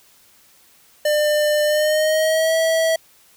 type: tone with pitch glide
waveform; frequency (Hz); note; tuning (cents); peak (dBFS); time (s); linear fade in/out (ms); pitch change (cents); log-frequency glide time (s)
square; 599 to 649.5; D5 to E5; +34 to -26; -16; 1.05-2.96; 5; +140; 1.64-2.56
effects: white hiss -53 dBFS RMS until 3.36 s